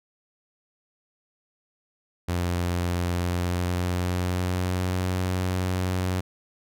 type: tone with pitch glide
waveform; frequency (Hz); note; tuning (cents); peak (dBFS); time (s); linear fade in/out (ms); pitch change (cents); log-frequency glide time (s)
sawtooth; 87.9 to 91.95; F2 to F#2; +12 to -10; -20; 2.28-6.21; 10; +78; 3.12-5.06
effects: none